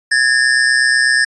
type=tone pair together; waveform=square; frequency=1671.9 / 1800 Hz; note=G#6 / A6; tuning=+11 / +39 cents; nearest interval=minor second; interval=128 cents; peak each=-14 dBFS; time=0.11-1.25 s; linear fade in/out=10 ms; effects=resampled to 24000 Hz